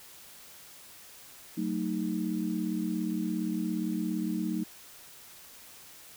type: chord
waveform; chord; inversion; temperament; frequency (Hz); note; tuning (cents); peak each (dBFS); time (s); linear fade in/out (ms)
sine; D# diminished; first; just; 186.68 / 224 / 311.1; F#3 / A3 / D#4; +16 / +31 / 0; -33; 1.57-4.64; 10
effects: white hiss -51 dBFS RMS until 6.16 s